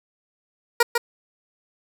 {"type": "tone with echo", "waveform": "15% pulse", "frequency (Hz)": 473.4, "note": "A#4", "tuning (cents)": 27, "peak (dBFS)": -7, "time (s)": [0.8, 0.83], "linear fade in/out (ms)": 5, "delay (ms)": 150, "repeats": 1, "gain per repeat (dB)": -5, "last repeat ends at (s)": 0.98, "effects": []}